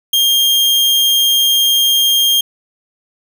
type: tone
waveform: 40% pulse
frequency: 3213 Hz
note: G7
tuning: 42 cents sharp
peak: -9 dBFS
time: 0.13-2.41 s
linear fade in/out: 5 ms
effects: 8-bit